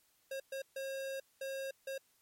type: tone bursts at uneven times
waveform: square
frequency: 539 Hz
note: C#5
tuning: 49 cents flat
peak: -39 dBFS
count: 5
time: 0.31-0.4 / 0.52-0.62 / 0.76-1.2 / 1.41-1.71 / 1.87-1.98 s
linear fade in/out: 5 ms
effects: white hiss -72 dBFS RMS until 2.21 s + MP3 64 kbps